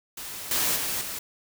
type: noise with level steps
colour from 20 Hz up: white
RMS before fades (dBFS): -37 / -25 / -29 / -34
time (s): 0.17-1.19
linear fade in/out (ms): 5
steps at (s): 0.51 / 0.76 / 1.01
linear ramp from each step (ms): 2
effects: none